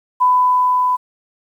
sine tone with level ramp, 1000 Hz, B5, 21 cents sharp, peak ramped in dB -9 to -13 dBFS, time 0.2-0.97 s, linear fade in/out 20 ms, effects 8-bit

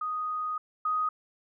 sine tone pair in turn, 1244.5 / 1249.6 Hz, D#6 / D#6, 0 / +7 cents, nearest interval unison, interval 7 cents, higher second, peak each -29 / -25 dBFS, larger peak second, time 0.01-0.58 / 0.85-1.09 s, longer first, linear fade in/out 5 ms, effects none

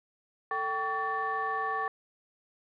sine tone cluster, 443.1 / 775 / 1132 / 1775 Hz, A4 / G5 / C#6 / A6, +12 / -20 / +36 / +15 cents, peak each -38 / -34 / -31 / -35 dBFS, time 0.51-1.88 s, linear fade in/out 2 ms, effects tanh soft clip ceiling -20 dBFS

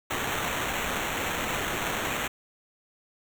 white noise with sample-and-hold, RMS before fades -30 dBFS, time 0.1-2.28 s, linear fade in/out 10 ms, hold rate 4900 Hz, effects none

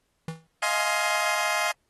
square tone with exponential decay, 162.1 Hz, E3, 29 cents flat, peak -28 dBFS, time 0.28-0.47 s, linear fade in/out 2 ms, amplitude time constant 41 ms
20% pulse chord, F minor seventh, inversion third, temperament just, 628.6 / 698.5 / 838.1 / 1047.7 Hz, Eb5 / F5 / Ab5 / C6, +18 / 0 / +16 / +2 cents, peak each -25 dBFS, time 0.62-1.72 s, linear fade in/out 10 ms
effects pink hiss -73 dBFS RMS until 1.89 s + AAC 32 kbps

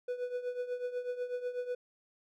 triangle tone with tremolo, 493.9 Hz, B4, in tune, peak -29 dBFS, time 0.08-1.75 s, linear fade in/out 5 ms, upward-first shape triangle, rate 8.1 Hz, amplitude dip 80%, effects none

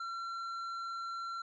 triangle tone with hard clipping, 1361 Hz, F6, 45 cents flat, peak -39 dBFS, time 0-1.42 s, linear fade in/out 5 ms, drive 10 dB, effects resampled to 16000 Hz

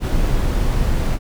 brown noise, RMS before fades -17 dBFS, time 0-1.19 s, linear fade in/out 50 ms, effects none

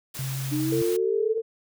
white noise, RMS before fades -37 dBFS, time 0.14-0.97 s, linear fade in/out 10 ms
sine tone, 133.7 Hz, C3, 38 cents sharp, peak -28 dBFS, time 0.19-0.82 s, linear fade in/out 2 ms
sine exponential sweep, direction up, 296.2 to 454.5 Hz, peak -24 dBFS, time 0.51-1.42 s, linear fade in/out 20 ms
sine tone with vibrato, 450 Hz, A4, 39 cents sharp, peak -24 dBFS, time 0.72-1.38 s, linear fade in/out 5 ms, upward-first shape triangle, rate 2.5 Hz, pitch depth 9 cents each way
effects none

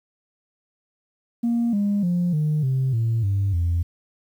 sine tone with pitch steps, 234.9 / 203.3 / 175.98 / 152.31 / 131.83 / 114.11 / 98.76 / 85.48 Hz, A#3 / G#3 / F3 / D#3 / C3 / A#2 / G2 / F2, +13 / -37 / +13 / -37 / +13 / -36 / +13 / -37 cents, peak -17 dBFS, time 1.43-3.83 s, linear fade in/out 10 ms, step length 300 ms, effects tanh soft clip ceiling -16 dBFS + 9-bit

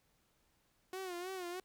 sawtooth tone with vibrato, 364.3 Hz, F#4, 27 cents flat, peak -37 dBFS, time 0.93-1.6 s, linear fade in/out 2 ms, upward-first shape sine, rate 3.2 Hz, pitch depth 85 cents each way, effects pink hiss -75 dBFS RMS until 1.64 s

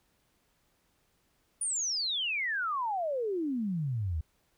sine exponential sweep, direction down, 9670 to 73.42 Hz, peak -29 dBFS, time 1.61-4.21 s, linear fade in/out 5 ms, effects pink hiss -72 dBFS RMS until 4.57 s

